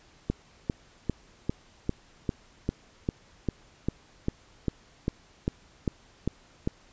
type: click train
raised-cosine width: 3 ms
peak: -13 dBFS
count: 17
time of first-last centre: 0.3-6.675 s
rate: 2.51 Hz
effects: pink hiss -58 dBFS RMS until 6.92 s + resampled to 16000 Hz